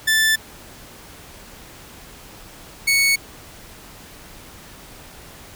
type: tone pair in turn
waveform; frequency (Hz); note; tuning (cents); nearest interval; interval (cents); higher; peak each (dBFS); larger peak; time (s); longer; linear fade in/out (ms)
sawtooth; 1760 / 2217; A6 / C#7; 0 / 0; major third; 400; second; -11; neither; 0.07-0.36 / 2.87-3.16; neither; 10
effects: pink hiss -42 dBFS RMS until 5.55 s